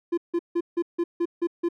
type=tone bursts; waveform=triangle; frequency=343.3 Hz; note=F4; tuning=30 cents flat; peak=-19 dBFS; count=8; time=0.12-1.688 s; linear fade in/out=10 ms; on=56 ms; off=160 ms; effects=none